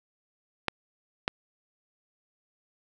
clicks, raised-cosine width 0.3 ms, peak -9 dBFS, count 2, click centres 0.683 / 1.279 s, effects none

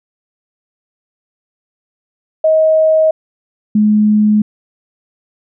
sine tone pair in turn, 632 / 211.6 Hz, D#5 / G#3, +27 / +33 cents, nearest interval octave + perfect fifth, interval 1894 cents, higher first, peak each -7 dBFS, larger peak neither, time 2.44-3.11 / 3.75-4.42 s, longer neither, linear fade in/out 5 ms, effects none

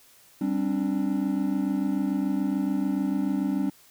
triangle chord, G suspended fourth, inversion none, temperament equal with one note detuned, 196 / 266.8 / 293.7 Hz, G3 / C4 / D4, 0 / +34 / 0 cents, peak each -26 dBFS, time 0.41-3.7 s, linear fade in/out 5 ms, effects white hiss -56 dBFS RMS until 3.9 s

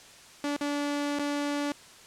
sawtooth tone with dropouts, 289 Hz, D4, 28 cents flat, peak -24 dBFS, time 0.44-1.72 s, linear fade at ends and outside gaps 2 ms, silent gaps 0.565-0.61 / 1.188-1.194 s, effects white hiss -51 dBFS RMS until 2.06 s + low-pass 8000 Hz 12 dB/octave

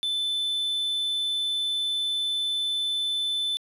triangle tone, 3520 Hz, A7, in tune, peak -23 dBFS, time 0.03-3.57 s, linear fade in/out 0 ms, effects resampled to 32000 Hz + 9-bit

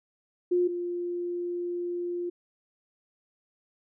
sine tone pair in turn, 355.7 / 350.6 Hz, F4 / F4, +32 / +7 cents, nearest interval unison, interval 25 cents, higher first, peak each -21 / -29 dBFS, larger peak first, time 0.51-0.68 / 0.68-2.3 s, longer second, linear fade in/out 10 ms, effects none

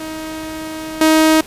sawtooth tone with level steps, 315.4 Hz, D#4, 24 cents sharp, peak -21 / -5 dBFS, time 0-1.41 s, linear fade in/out 5 ms, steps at 1.01 s, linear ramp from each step 2 ms, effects pink hiss -37 dBFS RMS until 1.46 s + resampled to 32000 Hz

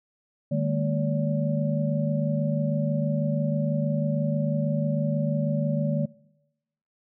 sine tone cluster, 151.6 / 201.4 / 227.6 / 573 Hz, D#3 / G3 / A#3 / D5, -45 / +47 / -41 / -43 cents, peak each -25 / -31 / -28 / -30 dBFS, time 0.51-6.06 s, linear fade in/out 10 ms, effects noise-tail reverb RT60 0.9 s tail -22 dB re dry

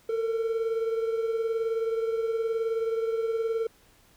triangle beating tone pair, 450 / 469 Hz, A4 / A#4, +39 / +11 cents, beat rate 19 Hz, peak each -24 / -32 dBFS, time 0.09-3.67 s, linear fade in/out 5 ms, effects pink hiss -60 dBFS RMS until 4.16 s

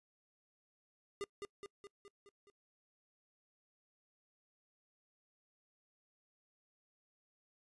square tone with echo, 403.4 Hz, G4, 50 cents sharp, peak -39 dBFS, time 1.21-1.24 s, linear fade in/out 0 ms, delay 210 ms, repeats 6, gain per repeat -4 dB, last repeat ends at 2.5 s, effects noise-tail reverb RT60 0.1 s tail -25 dB re dry + resampled to 24000 Hz

